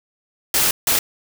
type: noise bursts at uneven times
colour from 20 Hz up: white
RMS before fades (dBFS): -17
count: 2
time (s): 0.54-0.71 / 0.87-0.99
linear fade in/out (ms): 2
effects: none